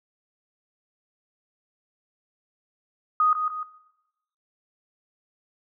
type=tone with echo; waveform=sine; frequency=1244.5 Hz; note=D#6; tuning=in tune; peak=-17 dBFS; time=3.2-3.33 s; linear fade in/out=2 ms; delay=150 ms; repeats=2; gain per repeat=-7 dB; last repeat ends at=3.63 s; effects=noise-tail reverb RT60 1.0 s tail -17 dB re dry